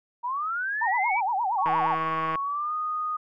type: linear sweep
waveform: sine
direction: up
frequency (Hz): 932.3 to 2349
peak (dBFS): -26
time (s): 0.23-1.21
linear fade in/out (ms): 20
type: tone with vibrato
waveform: sine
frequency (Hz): 854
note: G#5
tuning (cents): +48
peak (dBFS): -23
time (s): 0.81-1.95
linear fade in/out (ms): 10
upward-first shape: sine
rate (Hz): 8.6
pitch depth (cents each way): 230
type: tone with pitch glide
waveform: sine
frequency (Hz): 1109 to 1237.6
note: C#6 to D#6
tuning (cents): 0 to -10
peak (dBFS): -26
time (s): 1.58-3.17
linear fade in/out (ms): 10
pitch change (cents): +190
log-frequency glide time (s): 2.41-2.74
type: click train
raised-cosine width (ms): 0.5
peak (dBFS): -17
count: 113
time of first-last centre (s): 1.66-2.356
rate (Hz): 161
effects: none